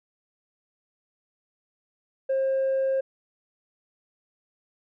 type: tone with tanh clipping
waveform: triangle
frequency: 534 Hz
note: C5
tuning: 35 cents sharp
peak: -22 dBFS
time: 2.29-3.01 s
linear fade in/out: 10 ms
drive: 6 dB
effects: none